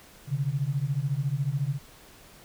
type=beating tone pair; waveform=sine; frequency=132.5 / 146.5 Hz; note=C3 / D3; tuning=+22 / -4 cents; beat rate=14 Hz; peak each=-28 dBFS; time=0.27-1.79 s; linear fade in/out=50 ms; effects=pink hiss -52 dBFS RMS until 2.44 s